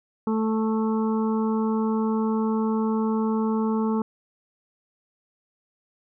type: harmonic tone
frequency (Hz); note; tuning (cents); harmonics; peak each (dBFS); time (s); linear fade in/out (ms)
220; A3; 0; 1 / 2 / 4 / 5 / 6; -22 / -28 / -33 / -36 / -40; 0.27-4.02; 2
effects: none